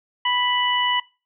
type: harmonic tone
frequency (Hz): 987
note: B5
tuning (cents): -1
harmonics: 1 / 2 / 3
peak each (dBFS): -22 / -25 / -22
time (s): 0.25-1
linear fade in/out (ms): 5
effects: noise-tail reverb RT60 0.3 s tail -20 dB re dry